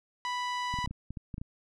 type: tone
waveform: sawtooth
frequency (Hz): 987.8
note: B5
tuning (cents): 0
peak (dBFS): -27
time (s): 0.25-0.86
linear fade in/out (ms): 0
type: clicks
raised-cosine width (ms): 5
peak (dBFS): -26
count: 10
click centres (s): 0.74 / 0.788 / 0.844 / 0.875 / 0.91 / 1.106 / 1.172 / 1.342 / 1.381 / 1.415
effects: low-pass 5000 Hz 12 dB/octave